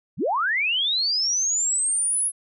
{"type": "linear sweep", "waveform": "sine", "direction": "up", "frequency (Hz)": [90.4, 10700], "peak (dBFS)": -20, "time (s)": [0.17, 2.32], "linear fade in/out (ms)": 50, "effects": []}